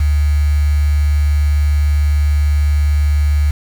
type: tone with quantisation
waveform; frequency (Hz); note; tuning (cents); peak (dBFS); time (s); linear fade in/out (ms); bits
sine; 73.42; D2; 0; -10; 0-3.51; 5; 5
effects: none